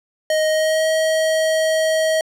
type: tone with pitch glide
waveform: square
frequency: 624 to 635.6 Hz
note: D#5 to D#5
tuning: +5 to +37 cents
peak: -16 dBFS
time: 0.3-2.21 s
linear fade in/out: 2 ms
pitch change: +32 cents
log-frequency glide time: 0.49-0.87 s
effects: low-pass 11000 Hz 12 dB/octave

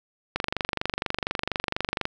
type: click train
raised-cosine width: 0.3 ms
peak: -9 dBFS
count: 42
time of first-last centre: 0.36-2.054 s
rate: 24.2 Hz
effects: none

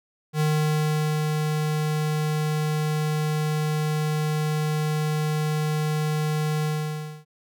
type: tone with ADSR envelope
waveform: square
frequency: 153 Hz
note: D#3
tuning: 29 cents flat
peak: -20 dBFS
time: 0.33-7.25 s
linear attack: 72 ms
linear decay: 820 ms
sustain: -3 dB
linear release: 600 ms
effects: none

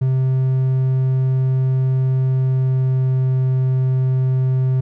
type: tone with pitch glide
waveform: triangle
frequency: 130.81 to 129.98 Hz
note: C3 to C3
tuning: 0 to -11 cents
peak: -12 dBFS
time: 0.01-4.81 s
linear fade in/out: 10 ms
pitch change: -11 cents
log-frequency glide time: 2.26-3.43 s
effects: none

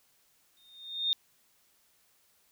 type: tone with exponential growth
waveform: sine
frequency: 3663 Hz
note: A#7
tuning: 31 cents flat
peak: -23 dBFS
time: 0.57-1.13 s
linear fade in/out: 0 ms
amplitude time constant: 120 ms
effects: white hiss -68 dBFS RMS until 2.51 s

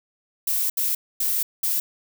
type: noise bursts at uneven times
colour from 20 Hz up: violet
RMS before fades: -23 dBFS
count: 4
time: 0.47-0.7 / 0.77-0.95 / 1.2-1.43 / 1.63-1.8 s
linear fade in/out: 5 ms
effects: none

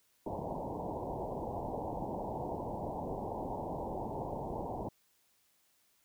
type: low-pass noise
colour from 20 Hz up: white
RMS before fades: -39 dBFS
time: 0.26-4.89 s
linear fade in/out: 5 ms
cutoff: 950 Hz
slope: 96 dB/octave
effects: white hiss -72 dBFS RMS until 6.04 s

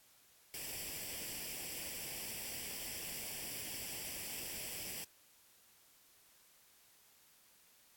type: noise with comb filter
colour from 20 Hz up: white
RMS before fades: -44 dBFS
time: 0.54-5.04 s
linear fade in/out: 0 ms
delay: 0.38 ms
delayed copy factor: +0.7
effects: white hiss -66 dBFS RMS until 7.96 s + AAC 64 kbps

